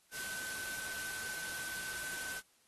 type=tone in noise; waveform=sine; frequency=1526 Hz; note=G6; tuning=47 cents flat; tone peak=-42 dBFS; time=0.11-2.42 s; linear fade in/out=50 ms; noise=white; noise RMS=-43 dBFS; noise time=0.11-2.42 s; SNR=-2 dB; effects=white hiss -70 dBFS RMS until 2.67 s + AAC 32 kbps